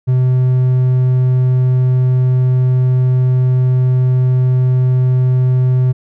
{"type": "tone", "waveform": "triangle", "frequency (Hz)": 127.6, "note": "C3", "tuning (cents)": -43, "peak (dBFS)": -7, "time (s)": [0.07, 5.93], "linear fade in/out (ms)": 20, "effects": []}